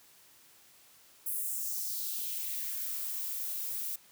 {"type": "noise with high-pass filter sweep", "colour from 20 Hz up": "violet", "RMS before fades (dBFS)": -36, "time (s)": [1.26, 3.96], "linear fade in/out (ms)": 5, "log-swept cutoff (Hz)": [11000, 310], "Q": 2.1, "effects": ["white hiss -60 dBFS RMS until 4.11 s", "high-pass 60 Hz 12 dB/octave"]}